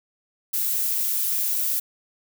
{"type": "noise", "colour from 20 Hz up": "violet", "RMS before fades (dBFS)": -24, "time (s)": [0.53, 1.8], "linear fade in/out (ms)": 10, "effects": []}